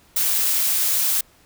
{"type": "noise", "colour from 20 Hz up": "blue", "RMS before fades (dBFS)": -20, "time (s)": [0.16, 1.21], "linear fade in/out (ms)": 5, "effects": ["pink hiss -55 dBFS RMS until 1.45 s"]}